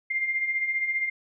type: beating tone pair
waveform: sine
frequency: 2093 / 2108 Hz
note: C7 / C7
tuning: 0 / +12 cents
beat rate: 15 Hz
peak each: -33 / -25 dBFS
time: 0.1-1.1 s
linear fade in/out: 10 ms
effects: none